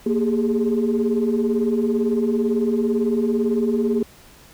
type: tone cluster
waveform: sine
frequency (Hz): 232.6 / 401.3 / 419.2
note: A#3 / G4 / G#4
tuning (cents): -4 / +41 / +16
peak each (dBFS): -19 / -22 / -23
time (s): 0.06-4.03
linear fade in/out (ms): 5
effects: tanh soft clip ceiling -10 dBFS + pink hiss -48 dBFS RMS until 4.53 s